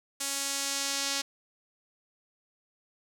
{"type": "tone with band-pass filter sweep", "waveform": "sawtooth", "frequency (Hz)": 277.2, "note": "C#4", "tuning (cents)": 0, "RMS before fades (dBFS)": -32, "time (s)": [0.2, 1.22], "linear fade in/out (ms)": 10, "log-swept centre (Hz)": [8100, 5400], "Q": 1.3, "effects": []}